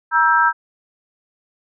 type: chord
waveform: sine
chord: E diminished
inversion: second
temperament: just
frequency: 949.3 / 1318.5 / 1582.2 Hz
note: Bb5 / E6 / G6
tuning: +31 / 0 / +16 cents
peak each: -16 dBFS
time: 0.11-0.53 s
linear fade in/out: 50 ms
effects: none